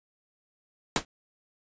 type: noise with exponential decay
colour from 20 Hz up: pink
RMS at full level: -19 dBFS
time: 0.96-1.05 s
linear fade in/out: 2 ms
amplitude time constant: 18 ms
effects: resampled to 16000 Hz